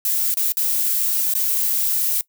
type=noise with dropouts; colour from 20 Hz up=violet; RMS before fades=-20 dBFS; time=0.05-2.21 s; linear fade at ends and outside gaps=1 ms; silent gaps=0.341-0.371 / 0.521-0.57 / 1.338-1.351 s; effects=noise-tail reverb RT60 0.1 s tail -20 dB re dry